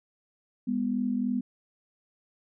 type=tone pair together; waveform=sine; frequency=203.5 / 246.9 Hz; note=G#3 / B3; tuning=-35 / 0 cents; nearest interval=minor third; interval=335 cents; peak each=-30 / -27 dBFS; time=0.67-1.41 s; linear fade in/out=10 ms; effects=none